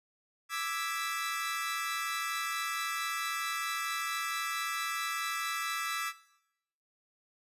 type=chord; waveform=sawtooth; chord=E dominant seventh; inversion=third; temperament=equal; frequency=1174.7 / 1318.5 / 1661.2 / 1975.5 Hz; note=D6 / E6 / G#6 / B6; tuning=0 / 0 / 0 / 0 cents; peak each=-36 / -33 / -37 / -36 dBFS; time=0.49-6.13 s; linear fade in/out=50 ms; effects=noise-tail reverb RT60 0.8 s tail -17 dB re dry + resampled to 32000 Hz

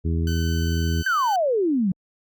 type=harmonic tone; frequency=82.41 Hz; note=E2; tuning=in tune; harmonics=1 / 2 / 3 / 4 / 5; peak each=-21 / -27 / -31 / -33 / -35 dBFS; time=0.04-1.03 s; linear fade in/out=20 ms
type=tone; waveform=15% pulse; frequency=1517 Hz; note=F#6; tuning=43 cents sharp; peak=-26 dBFS; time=0.27-1.36 s; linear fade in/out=2 ms
type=exponential sweep; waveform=sine; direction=down; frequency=1618 to 174.7 Hz; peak=-18 dBFS; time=1.06-1.92 s; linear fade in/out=5 ms
effects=Opus 48 kbps

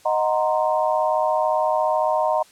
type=chord; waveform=sine; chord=C half-diminished seventh; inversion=first; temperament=equal; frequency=622.3 / 740 / 932.3 / 1046.5 Hz; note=Eb5 / Gb5 / Bb5 / C6; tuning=0 / 0 / 0 / 0 cents; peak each=-21 / -24 / -23 / -27 dBFS; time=0.05-2.43 s; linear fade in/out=10 ms; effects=white hiss -52 dBFS RMS until 2.51 s + low-pass 10000 Hz 12 dB/octave

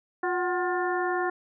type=harmonic tone with a mistuned harmonic; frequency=355 Hz; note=F4; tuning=28 cents sharp; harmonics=1 / 2 / 3 / 4 / 5; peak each=-28 / -30 / -33 / -34 / -34 dBFS; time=0.23-1.3 s; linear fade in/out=5 ms; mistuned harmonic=2; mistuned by=+79 cents; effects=none

